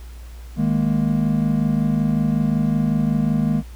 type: chord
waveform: triangle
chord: D# suspended fourth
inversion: none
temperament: equal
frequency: 155.56 / 207.7 / 233.1 Hz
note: D#3 / G#3 / A#3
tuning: 0 / 0 / 0 cents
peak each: -19 dBFS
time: 0.56-3.63 s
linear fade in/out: 50 ms
effects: added 59 Hz sine -34 dBFS peak until 3.75 s + pink hiss -49 dBFS RMS until 3.75 s